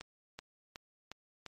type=accelerating click train; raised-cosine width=0.2 ms; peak=-26 dBFS; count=5; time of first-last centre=0.01-1.463 s; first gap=380 ms; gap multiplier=0.97; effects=MP3 64 kbps